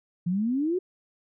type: exponential sweep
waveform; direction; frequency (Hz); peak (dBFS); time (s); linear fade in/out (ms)
sine; up; 167.9 to 380.8; -23; 0.26-0.79; 10
effects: none